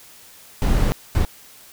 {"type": "noise bursts at uneven times", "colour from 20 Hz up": "brown", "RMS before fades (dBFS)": -17, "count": 2, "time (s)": [[0.62, 0.92], [1.15, 1.25]], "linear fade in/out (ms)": 0, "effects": ["white hiss -46 dBFS RMS until 1.72 s"]}